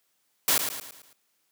white noise with echo, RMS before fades -22 dBFS, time 0.48-0.58 s, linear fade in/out 2 ms, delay 110 ms, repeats 5, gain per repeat -7 dB, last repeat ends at 1.13 s, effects white hiss -72 dBFS RMS until 1.51 s + high-pass 150 Hz 12 dB/octave

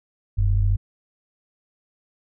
sine tone pair together, 43.11 / 97.7 Hz, F1 / G2, -22 / -5 cents, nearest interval octave + major second, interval 1417 cents, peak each -19 dBFS, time 0.37-0.77 s, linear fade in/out 20 ms, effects none

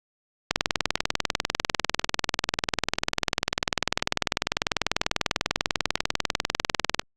click train, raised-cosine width 0.2 ms, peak -3 dBFS, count 132, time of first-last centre 0.51-6.995 s, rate 20.2 Hz, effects Opus 48 kbps

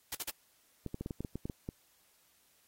white noise bursts, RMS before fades -37 dBFS, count 3, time 0.12-0.303 s, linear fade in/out 5 ms, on 31 ms, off 45 ms
clicks, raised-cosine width 3 ms, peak -25 dBFS, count 11, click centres 0.863 / 0.944 / 1.01 / 1.061 / 1.108 / 1.206 / 1.248 / 1.356 / 1.455 / 1.498 / 1.689 s
effects white hiss -69 dBFS RMS until 2.67 s + AAC 48 kbps

